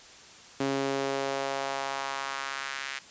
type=tone with high-pass filter sweep; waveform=sawtooth; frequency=136.8 Hz; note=C#3; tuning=23 cents flat; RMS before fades=-32 dBFS; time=0.6-2.99 s; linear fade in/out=5 ms; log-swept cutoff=290 to 1900 Hz; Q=1.6; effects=white hiss -50 dBFS RMS until 3.1 s + resampled to 16000 Hz